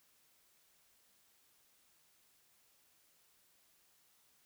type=silence; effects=white hiss -71 dBFS RMS until 4.45 s